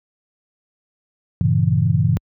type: chord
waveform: sine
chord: G diminished seventh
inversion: none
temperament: equal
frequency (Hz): 98 / 116.54 / 138.59 / 164.81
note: G2 / Bb2 / Db3 / Fb3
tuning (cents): 0 / 0 / 0 / 0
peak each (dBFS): -19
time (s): 1.41-2.17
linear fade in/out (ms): 0
effects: high-pass 60 Hz 12 dB/octave